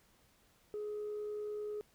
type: tone with amplitude modulation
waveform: sine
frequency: 420 Hz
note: G#4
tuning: 19 cents sharp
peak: -35 dBFS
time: 0.74-1.81 s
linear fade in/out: 0 ms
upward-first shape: sine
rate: 70 Hz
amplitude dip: 25%
effects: tanh soft clip ceiling -35 dBFS + pink hiss -69 dBFS RMS until 1.94 s